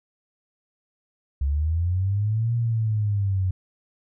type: linear two-way sweep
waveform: sine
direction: up then down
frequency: 66.9 to 118.6 to 91.8 Hz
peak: -20 dBFS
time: 1.41-3.51 s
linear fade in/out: 5 ms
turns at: 2.55 s
effects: none